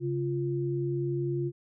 sine tone pair together, 137.31 / 348 Hz, C#3 / F4, -16 / -6 cents, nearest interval octave + major third, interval 1610 cents, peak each -30 / -30 dBFS, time 0-1.52 s, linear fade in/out 50 ms, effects none

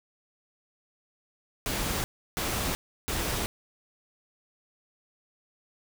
pink noise bursts, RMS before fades -30 dBFS, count 3, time 1.66-3.46 s, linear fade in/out 0 ms, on 380 ms, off 330 ms, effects none

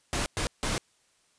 pink noise bursts at uneven times, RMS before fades -29 dBFS, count 3, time 0.13-0.26 / 0.37-0.47 / 0.63-0.78 s, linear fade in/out 0 ms, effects white hiss -67 dBFS RMS until 1.38 s + resampled to 22050 Hz

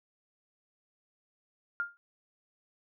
sine tone with exponential decay, 1405 Hz, F6, 10 cents sharp, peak -26 dBFS, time 1.8-1.97 s, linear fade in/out 0 ms, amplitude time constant 36 ms, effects none

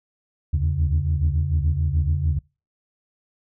sine tone cluster, 74.1 / 76.8 / 83.7 / 139.3 Hz, D2 / D#2 / E2 / C#3, +16 / -22 / +27 / +9 cents, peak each -29 / -22 / -21 / -24 dBFS, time 0.53-2.39 s, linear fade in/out 10 ms, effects noise-tail reverb RT60 0.3 s tail -25 dB re dry + tanh soft clip ceiling -12 dBFS

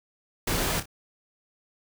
pink noise with echo, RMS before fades -27 dBFS, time 0.47-0.8 s, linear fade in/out 5 ms, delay 29 ms, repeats 2, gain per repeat -10 dB, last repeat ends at 0.858 s, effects none

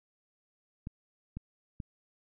clicks, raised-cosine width 5 ms, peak -26 dBFS, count 3, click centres 0.871 / 1.37 / 1.802 s, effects none

